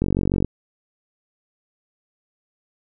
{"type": "click train", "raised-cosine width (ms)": 3, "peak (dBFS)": -7, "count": 21, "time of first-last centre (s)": [0.02, 0.446], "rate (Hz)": 46.9, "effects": []}